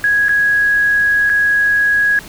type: tone with dropouts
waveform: sine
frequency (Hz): 1661.2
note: G#6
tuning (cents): 0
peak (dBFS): -10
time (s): 0.04-2.19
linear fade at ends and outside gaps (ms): 1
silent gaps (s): 0.284-0.292 / 1.295-1.299
effects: pink hiss -35 dBFS RMS until 2.28 s